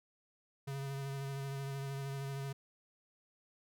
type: tone with vibrato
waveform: square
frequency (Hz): 137.6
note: C#3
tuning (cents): -12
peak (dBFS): -39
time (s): 0.67-2.53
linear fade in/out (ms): 10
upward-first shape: sine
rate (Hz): 13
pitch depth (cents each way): 20
effects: none